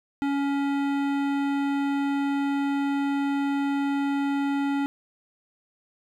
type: tone with hard clipping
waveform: sine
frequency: 280.2 Hz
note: C#4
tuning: 19 cents sharp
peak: -25 dBFS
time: 0.22-4.86 s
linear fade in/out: 0 ms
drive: 16 dB
effects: none